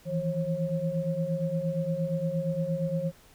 sine tone cluster, 160.6 / 169.2 / 540 Hz, E3 / E3 / C#5, -45 / +45 / -45 cents, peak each -31 dBFS, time 0.05-3.12 s, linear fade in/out 50 ms, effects pink hiss -57 dBFS RMS until 3.34 s

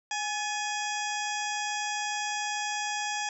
harmonic tone with a mistuned harmonic, 830.6 Hz, G#5, in tune, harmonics 1 / 2 / 3 / 4 / 6 / 7 / 8 / 9, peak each -33 / -36 / -38 / -39 / -41 / -41 / -42 / -43 dBFS, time 0.11-3.29 s, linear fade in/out 2 ms, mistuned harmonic 2, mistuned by +64 cents, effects none

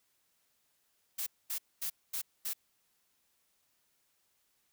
blue noise bursts, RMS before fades -36 dBFS, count 5, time 1.18-2.535 s, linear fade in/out 10 ms, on 87 ms, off 230 ms, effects white hiss -75 dBFS RMS until 4.72 s

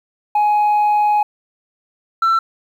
sine tone pair in turn, 837 / 1340.7 Hz, G#5 / E6, +13 / +29 cents, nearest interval minor sixth, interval 816 cents, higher second, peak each -9 dBFS, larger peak neither, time 0.35-1.23 / 2.22-2.39 s, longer first, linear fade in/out 5 ms, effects tanh soft clip ceiling -11 dBFS + 8-bit

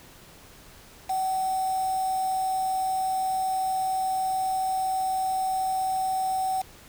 sine tone with quantisation, 757 Hz, F#5, 39 cents sharp, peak -24 dBFS, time 1.09-6.62 s, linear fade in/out 10 ms, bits 6, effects pink hiss -50 dBFS RMS until 6.88 s

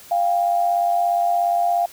sine tone pair together, 698.5 / 795.6 Hz, F5 / G5, 0 / +25 cents, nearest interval major second, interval 225 cents, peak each -17 / -23 dBFS, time 0.11-1.86 s, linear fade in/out 5 ms, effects white hiss -44 dBFS RMS until 1.92 s

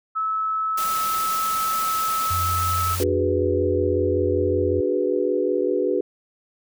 sine tone, 1301 Hz, E6, 23 cents flat, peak -21 dBFS, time 0.15-2.96 s, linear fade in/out 20 ms
white noise, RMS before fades -30 dBFS, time 0.77-3.04 s, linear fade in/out 10 ms
sine tone with pitch glide, 88.7 to 89.32 Hz, F2 to F2, +27 to +39 cents, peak -25 dBFS, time 2.3-4.81 s, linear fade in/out 10 ms, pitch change +12 cents, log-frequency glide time 3.75-4.34 s
sine chord, G# half-diminished seventh, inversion second, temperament equal, 293.7 / 370 / 415.3 / 493.9 Hz, D4 / F#4 / G#4 / B4, 0 / 0 / 0 / 0 cents, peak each -27 / -23 / -25 / -24 dBFS, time 3-6.01 s, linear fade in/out 2 ms
effects none

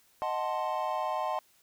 triangle chord, D# diminished seventh, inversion none, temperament equal, 622.3 / 740 / 880 / 1046.5 Hz, D#5 / F#5 / A5 / C6, 0 / 0 / 0 / 0 cents, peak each -33 dBFS, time 0.22-1.39 s, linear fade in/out 0 ms, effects white hiss -65 dBFS RMS until 1.62 s

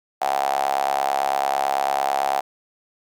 sawtooth tone with high-pass filter, 69 Hz, C#2, 7 cents flat, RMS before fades -22 dBFS, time 0.21-2.41 s, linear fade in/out 10 ms, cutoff 750 Hz, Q 9.1, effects none

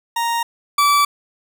40% pulse tone pair in turn, 932.3 / 1155.2 Hz, A#5 / D6, 0 / -29 cents, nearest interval major third, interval 371 cents, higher second, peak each -17 / -11 dBFS, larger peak second, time 0.16-0.43 / 0.78-1.05 s, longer neither, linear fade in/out 5 ms, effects none

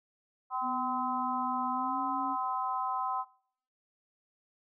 harmonic tone, 256.5 Hz, C4, 34 cents flat, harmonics 3 / 4 / 5, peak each -35 / -33 / -37 dBFS, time 0.5-3.25 s, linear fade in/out 50 ms
sine tone with pitch glide, 250 to 272.6 Hz, B3 to C#4, +21 to -29 cents, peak -37 dBFS, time 0.61-2.37 s, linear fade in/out 50 ms, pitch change +150 cents, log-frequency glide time 1.72-1.99 s
effects noise-tail reverb RT60 0.6 s tail -22 dB re dry

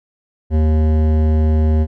sine tone with hard clipping, 77.78 Hz, D#2, in tune, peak -13 dBFS, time 0.5-1.87 s, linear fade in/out 50 ms, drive 14 dB, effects none

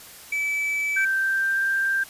triangle tone, 2304 Hz, D7, 34 cents flat, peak -21 dBFS, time 0.32-1.05 s, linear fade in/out 5 ms
sine tone with pitch glide, 1563 to 1581.2 Hz, G6 to G6, -6 to +15 cents, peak -20 dBFS, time 0.96-2.04 s, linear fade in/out 10 ms, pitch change +21 cents, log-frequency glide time 1.16-1.63 s
effects white hiss -44 dBFS RMS until 2.09 s + resampled to 32000 Hz

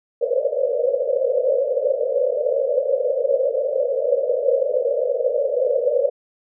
white band-pass noise, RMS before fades -20 dBFS, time 0.21-6.1 s, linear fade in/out 10 ms, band 480 to 580 Hz, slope 96 dB/octave, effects none

